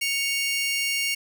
sawtooth tone pair together, 2218 / 2794 Hz, C#7 / F7, 0 / 0 cents, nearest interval major third, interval 400 cents, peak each -23 dBFS, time 0.01-1.15 s, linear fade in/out 10 ms, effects none

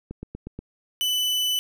click train, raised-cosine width 3 ms, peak -21 dBFS, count 5, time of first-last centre 0.11-0.59 s, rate 8.33 Hz
40% pulse tone, 2993 Hz, F#7, 19 cents sharp, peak -21 dBFS, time 1.01-1.59 s, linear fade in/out 0 ms
effects none

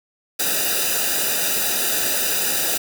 white noise with comb filter, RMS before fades -21 dBFS, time 0.39-2.78 s, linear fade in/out 10 ms, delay 0.92 ms, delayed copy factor -0.95, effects none

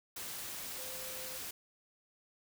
sine tone in noise, 517 Hz, C5, 21 cents flat, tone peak -50 dBFS, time 0.78-1.37 s, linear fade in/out 5 ms, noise white, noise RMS -43 dBFS, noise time 0.16-1.51 s, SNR -10 dB, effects none

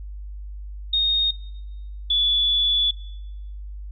sine tone pair in turn, 3708 / 3441 Hz, A#7 / A7, -10 / -39 cents, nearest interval minor second, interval 129 cents, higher first, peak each -17 dBFS, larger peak neither, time 0.93-1.31 / 2.1-2.91 s, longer second, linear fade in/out 5 ms, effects noise-tail reverb RT60 1.0 s tail -21 dB re dry + added 50 Hz sine -32 dBFS peak until 3.91 s

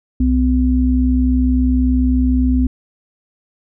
sine tone pair together, 63.6 / 254.4 Hz, C2 / C4, -48 / -48 cents, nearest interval 2 octaves, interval 2400 cents, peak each -14 dBFS, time 0.2-2.67 s, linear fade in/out 5 ms, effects none

